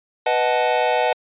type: chord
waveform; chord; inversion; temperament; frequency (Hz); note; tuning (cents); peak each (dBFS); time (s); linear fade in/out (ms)
square; B dominant seventh; none; equal with one note detuned; 493.9 / 622.3 / 740 / 872.4; B4 / D#5 / F#5 / A5; 0 / 0 / 0 / -15; -23; 0.26-1.13; 5
effects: resampled to 8000 Hz